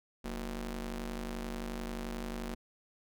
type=ring-modulated tone; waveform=sawtooth; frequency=138.2 Hz; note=C#3; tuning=5 cents flat; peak=-30 dBFS; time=0.24-2.55 s; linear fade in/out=10 ms; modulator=94.8 Hz; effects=none